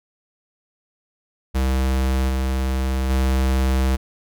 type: tone with level steps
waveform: square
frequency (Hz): 65.5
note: C2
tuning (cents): +2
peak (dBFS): -18 / -20 / -17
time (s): 1.54-3.97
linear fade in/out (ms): 20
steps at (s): 2.28 / 3.09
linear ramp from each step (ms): 20
effects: none